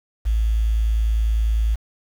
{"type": "tone with quantisation", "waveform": "sine", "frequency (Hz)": 55, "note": "A1", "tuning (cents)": 0, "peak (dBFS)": -16, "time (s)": [0.25, 1.76], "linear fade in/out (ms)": 20, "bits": 7, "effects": []}